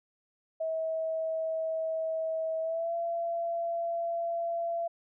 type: tone with pitch glide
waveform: sine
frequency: 644 to 677.6 Hz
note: E5 to E5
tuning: -41 to +48 cents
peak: -29 dBFS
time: 0.6-4.88 s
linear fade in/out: 10 ms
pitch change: +89 cents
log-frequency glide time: 2.61-2.94 s
effects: none